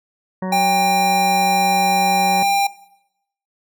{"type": "harmonic tone", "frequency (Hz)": 186.5, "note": "F#3", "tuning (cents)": 14, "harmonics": [1, 2, 3, 4, 5, 6, 8, 9, 10], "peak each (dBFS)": [-22, -32, -29, -37, -31, -38, -44, -45, -39], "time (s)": [0.42, 2.43], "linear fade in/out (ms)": 5}
{"type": "tone", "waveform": "square", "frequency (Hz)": 797, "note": "G5", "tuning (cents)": 28, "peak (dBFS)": -15, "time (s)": [0.52, 2.67], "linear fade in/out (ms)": 5}
{"effects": ["noise-tail reverb RT60 0.8 s tail -18 dB re dry"]}